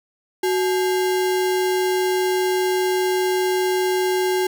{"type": "tone with sample-and-hold", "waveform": "sine", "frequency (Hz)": 370, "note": "F#4", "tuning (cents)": 0, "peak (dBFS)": -17, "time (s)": [0.43, 4.47], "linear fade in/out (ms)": 5, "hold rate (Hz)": 1225, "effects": []}